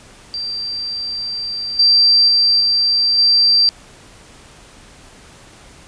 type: tone with level steps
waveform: sine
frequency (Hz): 4699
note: D8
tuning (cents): 0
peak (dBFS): -21 / -8 / -10 / -12 / -9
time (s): 0.34-3.69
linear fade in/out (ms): 0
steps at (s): 1.79 / 2.28 / 2.6 / 3.18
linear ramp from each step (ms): 5
effects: pink hiss -43 dBFS RMS until 5.87 s + resampled to 22050 Hz